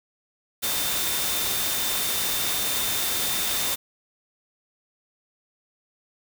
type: tone in noise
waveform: sine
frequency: 3601 Hz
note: A7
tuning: 39 cents sharp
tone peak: -32 dBFS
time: 0.62-3.76 s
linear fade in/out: 20 ms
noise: white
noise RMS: -26 dBFS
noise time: 0.62-3.76 s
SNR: -9 dB
effects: none